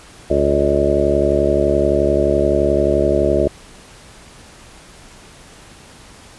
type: harmonic tone with a mistuned harmonic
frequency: 71.6 Hz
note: D2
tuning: 43 cents flat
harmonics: 1 / 2 / 3 / 4 / 5 / 6 / 7 / 8 / 9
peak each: -22 / -26 / -25 / -24 / -18 / -21 / -27 / -20 / -19 dBFS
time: 0.3-3.48 s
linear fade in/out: 5 ms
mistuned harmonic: 9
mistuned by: -35 cents
effects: pink hiss -42 dBFS RMS until 6.38 s + resampled to 24000 Hz